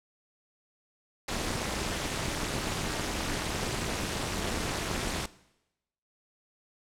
pink noise with amplitude modulation, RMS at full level -28 dBFS, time 1.28-5.26 s, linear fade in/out 5 ms, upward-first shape sine, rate 264 Hz, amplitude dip 100%, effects noise-tail reverb RT60 0.9 s tail -19 dB re dry + low-pass 9000 Hz 12 dB/octave

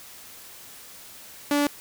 sawtooth tone, 289.2 Hz, D4, 27 cents flat, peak -16 dBFS, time 1.51-1.67 s, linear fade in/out 2 ms, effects white hiss -45 dBFS RMS until 1.8 s

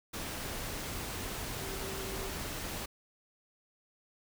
sine tone in noise, 386.7 Hz, G4, 24 cents flat, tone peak -43 dBFS, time 1.6-2.3 s, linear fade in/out 10 ms, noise pink, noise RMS -39 dBFS, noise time 0.13-2.86 s, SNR -7 dB, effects none

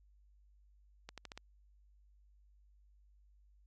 accelerating click train, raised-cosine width 0.2 ms, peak -29 dBFS, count 5, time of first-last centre 1.09-1.376 s, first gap 87 ms, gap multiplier 0.87, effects added 50 Hz sine -63 dBFS peak until 3.66 s + AAC 32 kbps

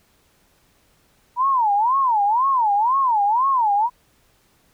sine tone with vibrato, 940 Hz, A#5, 14 cents sharp, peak -15 dBFS, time 1.36-3.9 s, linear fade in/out 50 ms, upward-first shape sine, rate 2 Hz, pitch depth 270 cents each way, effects pink hiss -60 dBFS RMS until 4.73 s

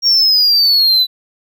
triangle exponential sweep, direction down, 5600 to 3951 Hz, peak -7 dBFS, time 0.02-1.07 s, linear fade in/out 50 ms, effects none

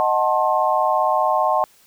sine chord, D# diminished seventh, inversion none, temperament equal with one note detuned, 622.3 / 740 / 880 / 1064.8 Hz, D#5 / F#5 / A5 / C6, 0 / 0 / 0 / +30 cents, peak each -21 dBFS, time 0-1.64 s, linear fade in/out 0 ms, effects white hiss -54 dBFS RMS until 1.86 s

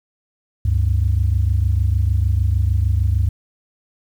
sine tone pair together, 71.39 / 98 Hz, D2 / G2, -48 / 0 cents, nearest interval perfect fourth, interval 548 cents, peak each -16 dBFS, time 0.65-3.29 s, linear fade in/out 5 ms, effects tanh soft clip ceiling -8 dBFS + 8-bit

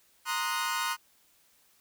sawtooth chord, C half-diminished seventh, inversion third, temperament equal with one note detuned, 932.3 / 1046.5 / 1244.5 / 1465.5 Hz, Bb5 / C6 / Eb6 / Gb6, 0 / 0 / 0 / -17 cents, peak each -31 dBFS, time 0.25-0.97 s, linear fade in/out 50 ms, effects white hiss -65 dBFS RMS until 1.8 s

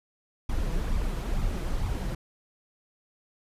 brown noise with flanger, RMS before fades -28 dBFS, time 0.49-2.15 s, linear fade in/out 5 ms, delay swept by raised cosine 0.83 to 6.13 ms, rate 2.2 Hz, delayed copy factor +0.55, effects resampled to 32000 Hz

